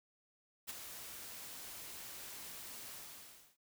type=noise with ADSR envelope; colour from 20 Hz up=white; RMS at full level=-42 dBFS; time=0.67-3.57 s; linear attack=24 ms; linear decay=23 ms; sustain=-7 dB; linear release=660 ms; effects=none